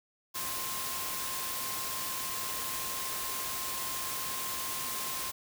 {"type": "tone in noise", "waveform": "sine", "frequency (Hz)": 1056, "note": "C6", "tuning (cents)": 16, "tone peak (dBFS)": -42, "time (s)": [0.34, 5.32], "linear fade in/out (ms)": 20, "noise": "white", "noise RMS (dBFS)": -36, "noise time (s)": [0.34, 5.32], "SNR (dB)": -9, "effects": []}